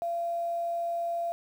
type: tone with quantisation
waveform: sine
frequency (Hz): 683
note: F5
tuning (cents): -39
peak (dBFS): -28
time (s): 0.02-1.32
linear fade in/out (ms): 0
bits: 9
effects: none